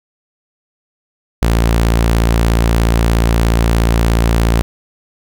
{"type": "tone", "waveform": "sawtooth", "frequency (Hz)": 56.9, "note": "A#1", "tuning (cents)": -41, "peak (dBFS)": -6, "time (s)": [1.42, 4.62], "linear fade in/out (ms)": 0, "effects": []}